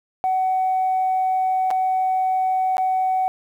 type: tone with dropouts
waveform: sine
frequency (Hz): 751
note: F#5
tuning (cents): +26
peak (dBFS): -16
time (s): 0.24-3.28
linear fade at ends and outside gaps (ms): 0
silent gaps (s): 1.705-1.711 / 2.769-2.781
effects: tanh soft clip ceiling -14 dBFS + 9-bit